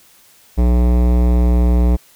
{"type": "tone with hard clipping", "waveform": "sine", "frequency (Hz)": 60.4, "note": "B1", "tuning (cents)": -38, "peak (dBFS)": -12, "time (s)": [0.57, 1.97], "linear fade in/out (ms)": 20, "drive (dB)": 18, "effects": ["white hiss -49 dBFS RMS until 2.15 s"]}